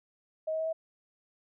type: tone with pitch steps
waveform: sine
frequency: 631 / 636.1 / 641.3 / 646.5 Hz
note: D#5 / D#5 / E5 / E5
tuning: +24 / +38 / -48 / -34 cents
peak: -29 dBFS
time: 0.47-0.73 s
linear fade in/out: 10 ms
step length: 65 ms
effects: none